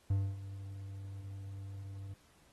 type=tone with ADSR envelope; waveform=triangle; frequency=98 Hz; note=G2; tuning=in tune; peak=-25 dBFS; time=0.1-2.14 s; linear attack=6 ms; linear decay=250 ms; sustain=-15 dB; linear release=4 ms; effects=pink hiss -67 dBFS RMS until 2.52 s + AAC 32 kbps